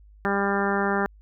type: harmonic tone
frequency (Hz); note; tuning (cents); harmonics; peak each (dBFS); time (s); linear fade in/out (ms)
199.1; G3; +27; 1 / 2 / 3 / 4 / 5 / 6 / 7 / 8 / 9; -27 / -27 / -33 / -29 / -33 / -32 / -31 / -32 / -33; 0.25-1.06; 0
effects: added 51 Hz sine -48 dBFS peak until 1.21 s